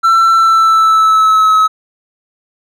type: tone with pitch glide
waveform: triangle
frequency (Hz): 1342 to 1284.4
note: E6 to E6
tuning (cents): +31 to -45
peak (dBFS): -4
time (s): 0.03-1.68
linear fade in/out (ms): 20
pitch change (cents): -76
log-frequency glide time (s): 0.32-1.56
effects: none